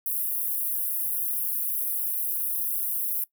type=high-pass noise; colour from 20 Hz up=pink; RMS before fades=-28 dBFS; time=0.06-3.24 s; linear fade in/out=2 ms; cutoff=11000 Hz; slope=48 dB/octave; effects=noise-tail reverb RT60 0.1 s tail -20 dB re dry